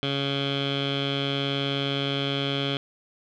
15% pulse tone with low-pass filter, 139.2 Hz, C#3, 8 cents sharp, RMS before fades -27 dBFS, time 0.03-2.77 s, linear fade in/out 0 ms, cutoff 3300 Hz, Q 7.4, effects none

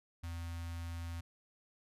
square tone with notch filter, 84.1 Hz, E2, 35 cents sharp, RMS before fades -42 dBFS, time 0.23-1.21 s, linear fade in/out 10 ms, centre 430 Hz, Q 0.65, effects resampled to 32000 Hz

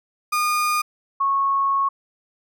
35% pulse / sine tone pair in turn, 1220 / 1100 Hz, D#6 / C#6, -34 / -14 cents, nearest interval major second, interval 180 cents, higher first, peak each -17 / -17 dBFS, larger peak neither, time 0.32-0.82 / 1.2-1.89 s, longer second, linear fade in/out 10 ms, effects none

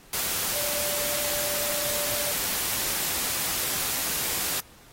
sine tone in noise, 587.3 Hz, D5, in tune, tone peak -35 dBFS, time 0.55-2.32 s, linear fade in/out 2 ms, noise white, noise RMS -28 dBFS, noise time 0.13-4.6 s, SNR -10 dB, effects pink hiss -53 dBFS RMS until 4.92 s + AAC 48 kbps

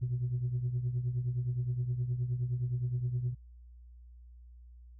sine tone with tremolo, 123.47 Hz, B2, in tune, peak -25 dBFS, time 0.01-3.35 s, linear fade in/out 20 ms, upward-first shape triangle, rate 9.6 Hz, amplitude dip 75%, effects tanh soft clip ceiling -26 dBFS + added 60 Hz sine -50 dBFS peak until 4.99 s

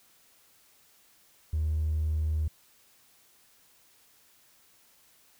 sine tone with hard clipping, 77.78 Hz, D#2, in tune, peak -26 dBFS, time 1.53-2.48 s, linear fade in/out 5 ms, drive 1 dB, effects white hiss -62 dBFS RMS until 5.39 s

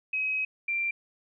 sine tone pair in turn, 2541 / 2364 Hz, D#7 / D7, +36 / +11 cents, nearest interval minor second, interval 125 cents, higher first, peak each -26 dBFS, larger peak neither, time 0.13-0.45 / 0.68-0.91 s, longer first, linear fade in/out 5 ms, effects none

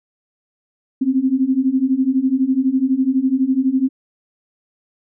sine beating tone pair, 255.7 / 267.7 Hz, C4 / C4, -40 / +40 cents, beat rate 12 Hz, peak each -18 / -16 dBFS, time 1.01-3.89 s, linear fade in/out 10 ms, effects none

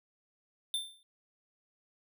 square tone with exponential decay, 3567 Hz, A7, 23 cents sharp, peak -29 dBFS, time 0.74-1.03 s, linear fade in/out 1 ms, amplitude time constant 63 ms, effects none

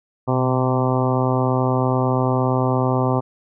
harmonic tone with a mistuned harmonic, 128.9 Hz, C3, 26 cents flat, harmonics 1 / 2 / 3 / 4 / 5 / 6 / 7 / 8 / 9, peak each -20 / -23 / -25 / -26 / -27 / -28 / -28 / -29 / -30 dBFS, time 0.27-3.21 s, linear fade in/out 20 ms, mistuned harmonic 1, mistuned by -42 cents, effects none

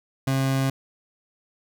30% pulse tone, 134.3 Hz, C3, 46 cents sharp, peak -18 dBFS, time 0.27-0.7 s, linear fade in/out 5 ms, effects none

